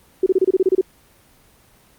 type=tone bursts; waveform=sine; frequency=375.6 Hz; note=F#4; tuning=26 cents sharp; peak=-11 dBFS; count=10; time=0.23-0.812 s; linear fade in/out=5 ms; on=33 ms; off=28 ms; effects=pink hiss -53 dBFS RMS until 1.98 s + Opus 24 kbps